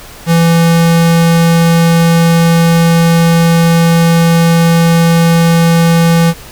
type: tone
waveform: square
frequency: 167.1 Hz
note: E3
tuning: 24 cents sharp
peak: -6 dBFS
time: 0.26-6.34 s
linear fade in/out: 50 ms
effects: pink hiss -32 dBFS RMS until 6.51 s